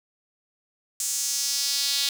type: tone with high-pass filter sweep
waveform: sawtooth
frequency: 280 Hz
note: C#4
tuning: 18 cents sharp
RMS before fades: -26 dBFS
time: 1-2.09 s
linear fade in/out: 2 ms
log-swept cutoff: 7300 to 3900 Hz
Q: 2.5
effects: none